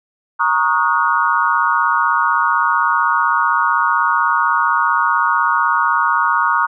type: chord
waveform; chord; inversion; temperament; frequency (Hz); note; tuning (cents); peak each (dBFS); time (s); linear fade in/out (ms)
sine; D# minor seventh; second; equal with one note detuned; 932.3 / 1108.7 / 1244.5 / 1445.3; A#5 / C#6 / D#6 / F#6; 0 / 0 / 0 / -41; -18; 0.39-6.67; 20
effects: none